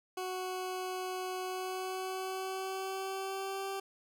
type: tone with pitch glide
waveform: 20% pulse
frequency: 370 to 389.7 Hz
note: F#4 to G4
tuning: 0 to -10 cents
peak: -31 dBFS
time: 0.17-3.8 s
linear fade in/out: 5 ms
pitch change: +90 cents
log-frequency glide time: 1.43-3.69 s
effects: none